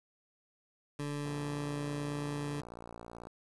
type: tone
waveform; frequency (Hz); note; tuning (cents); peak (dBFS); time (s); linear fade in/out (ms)
20% pulse; 145.3; D3; -18; -31; 0.99-2.61; 5
type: click train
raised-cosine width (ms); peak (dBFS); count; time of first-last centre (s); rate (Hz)
1; -32; 118; 1.26-3.27; 58.2
effects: resampled to 22050 Hz + 9-bit